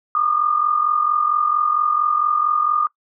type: tone pair together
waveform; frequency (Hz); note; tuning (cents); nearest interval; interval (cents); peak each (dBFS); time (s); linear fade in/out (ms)
sine; 1177.6 / 1222; D6 / D#6; +4 / -32; minor second; 64; -21 / -17; 0.15-2.87; 2
effects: noise-tail reverb RT60 0.1 s tail -21 dB re dry